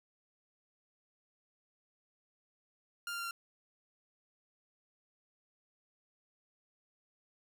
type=tone with pitch steps; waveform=sawtooth; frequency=1400 / 1391.9 / 1383.9 / 1375.9 Hz; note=F6 / F6 / F6 / F6; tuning=+4 / -6 / -16 / -26 cents; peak=-34 dBFS; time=3.07-3.31 s; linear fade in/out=2 ms; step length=60 ms; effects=none